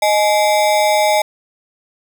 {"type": "ring-modulated tone", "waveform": "square", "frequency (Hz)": 732, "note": "F#5", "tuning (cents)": -19, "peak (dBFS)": -9, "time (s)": [0.02, 1.22], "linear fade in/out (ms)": 5, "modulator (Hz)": 111, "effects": []}